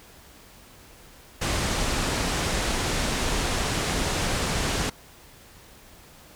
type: low-pass noise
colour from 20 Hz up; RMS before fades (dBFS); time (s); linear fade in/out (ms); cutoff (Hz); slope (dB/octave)
pink; -26; 1.41-4.9; 10; 9200; 24
effects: pink hiss -50 dBFS RMS until 6.35 s